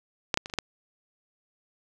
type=clicks; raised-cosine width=0.2 ms; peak=-6 / -6 / -19 / -29 / -13 / -8 dBFS; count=6; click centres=0.342 / 0.374 / 0.459 / 0.499 / 0.538 / 0.587 s; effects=none